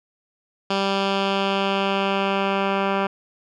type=tone with low-pass filter sweep; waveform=10% pulse; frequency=196 Hz; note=G3; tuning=in tune; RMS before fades=-22 dBFS; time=0.7-3.07 s; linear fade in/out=5 ms; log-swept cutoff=4100 to 2100 Hz; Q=1.9; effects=none